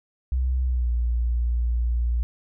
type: tone with pitch glide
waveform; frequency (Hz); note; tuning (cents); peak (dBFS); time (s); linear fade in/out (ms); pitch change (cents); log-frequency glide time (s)
sine; 63.8 to 59.18; C2 to A#1; -43 to +27; -20; 0.32-2.23; 0; -130; 0.64-0.91
effects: none